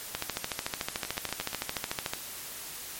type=two click trains; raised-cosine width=0.2 ms; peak=-18 / -12 dBFS; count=5 / 28; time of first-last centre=1.05-1.531 / 0.15-2.135 s; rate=8.32 / 13.6 Hz; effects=white hiss -41 dBFS RMS until 2.99 s + MP3 64 kbps